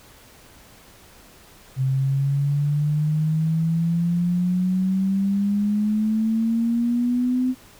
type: exponential sweep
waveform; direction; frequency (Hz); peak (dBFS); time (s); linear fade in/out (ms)
sine; up; 130.81 to 257.3; -18; 1.76-7.55; 50
effects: pink hiss -49 dBFS RMS until 7.79 s